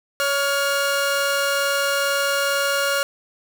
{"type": "tone pair together", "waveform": "sawtooth", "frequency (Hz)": [560, 1411.1], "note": ["C#5", "F6"], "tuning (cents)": [18, 17], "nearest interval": "octave + major third", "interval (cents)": 1599, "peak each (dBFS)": -18, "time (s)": [0.2, 3.03], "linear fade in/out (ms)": 0, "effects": []}